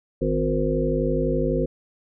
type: harmonic tone with a mistuned harmonic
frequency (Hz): 51.91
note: G#1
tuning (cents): 0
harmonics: 1 / 3 / 5 / 7 / 9 / 10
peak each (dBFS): -27 / -27 / -27 / -27 / -27 / -27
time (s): 0.21-1.66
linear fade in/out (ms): 10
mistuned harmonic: 5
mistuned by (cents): -16
effects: none